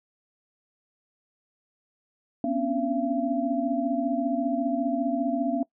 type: tone cluster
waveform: sine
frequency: 244.4 / 269.6 / 284.4 / 678 Hz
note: B3 / C#4 / C#4 / E5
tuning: -18 / -48 / +45 / +49 cents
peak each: -29 dBFS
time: 2.44-5.63 s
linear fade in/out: 2 ms
effects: noise-tail reverb RT60 0.1 s tail -20 dB re dry